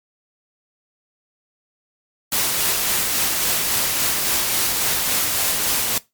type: noise with tremolo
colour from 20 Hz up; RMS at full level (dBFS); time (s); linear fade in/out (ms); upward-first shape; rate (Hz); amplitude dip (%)
white; -19; 2.32-5.98; 2; sine; 3.6; 25
effects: noise-tail reverb RT60 0.2 s tail -20 dB re dry + MP3 96 kbps